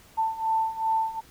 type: beating tone pair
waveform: sine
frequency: 888 / 890.6 Hz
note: A5 / A5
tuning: +16 / +21 cents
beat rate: 2.6 Hz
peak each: -28 / -25 dBFS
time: 0.17-1.21 s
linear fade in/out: 20 ms
effects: pink hiss -54 dBFS RMS until 1.3 s